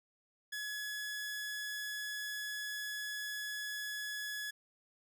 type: tone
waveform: sawtooth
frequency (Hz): 1694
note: G#6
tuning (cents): +34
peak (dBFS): -35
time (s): 0.52-4.51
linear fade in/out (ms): 10
effects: none